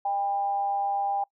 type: tone with amplitude modulation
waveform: sine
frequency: 800 Hz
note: G5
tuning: 35 cents sharp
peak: -22 dBFS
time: 0.05-1.24 s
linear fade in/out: 5 ms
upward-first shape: sine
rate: 192 Hz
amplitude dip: 45%
effects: noise-tail reverb RT60 0.1 s tail -24 dB re dry